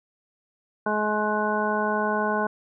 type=harmonic tone; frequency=211.8 Hz; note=G#3; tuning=34 cents sharp; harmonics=1 / 2 / 3 / 4 / 5 / 7; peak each=-29 / -29 / -29 / -29 / -29 / -29 dBFS; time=0.86-2.47 s; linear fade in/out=5 ms; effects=none